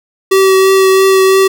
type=tone with vibrato; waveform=square; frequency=382.9 Hz; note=G4; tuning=41 cents flat; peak=-6 dBFS; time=0.31-1.48 s; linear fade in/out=10 ms; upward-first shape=triangle; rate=3 Hz; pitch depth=14 cents each way; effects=none

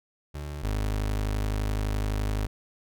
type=tone pair in turn; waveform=30% pulse; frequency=73.42 / 51.77 Hz; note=D2 / G#1; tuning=0 / -5 cents; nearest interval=tritone; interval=605 cents; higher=first; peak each=-31 / -23 dBFS; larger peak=second; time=0.34-0.63 / 0.63-2.47 s; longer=second; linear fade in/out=10 ms; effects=none

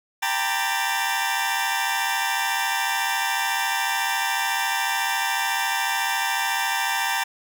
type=tone cluster; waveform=20% pulse; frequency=786 / 912 / 986 / 1174 / 1744 Hz; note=G5 / A#5 / B5 / D6 / A6; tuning=+4 / -38 / -3 / -1 / -16 cents; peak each=-22 / -21 / -26 / -30 / -25 dBFS; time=0.22-7.24 s; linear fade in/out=10 ms; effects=none

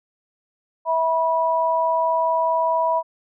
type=tone pair together; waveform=sine; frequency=651.4 / 976 Hz; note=E5 / B5; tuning=-21 / -21 cents; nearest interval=perfect fifth; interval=700 cents; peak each=-21 / -19 dBFS; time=0.85-3.03 s; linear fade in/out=50 ms; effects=none

